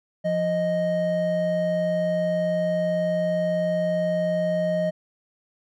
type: tone pair together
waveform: triangle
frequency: 174.61 / 622.2 Hz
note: F3 / D#5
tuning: 0 / 0 cents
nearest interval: octave + minor seventh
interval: 2200 cents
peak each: -25 / -20 dBFS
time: 0.24-4.91 s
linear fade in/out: 20 ms
effects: none